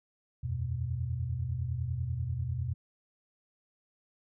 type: chord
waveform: sine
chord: E suspended second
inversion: none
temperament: equal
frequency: 82.41 / 92.5 / 123.47 Hz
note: E2 / F#2 / B2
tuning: 0 / 0 / 0 cents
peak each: -36 / -37 / -33 dBFS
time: 0.43-2.74 s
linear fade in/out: 10 ms
effects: none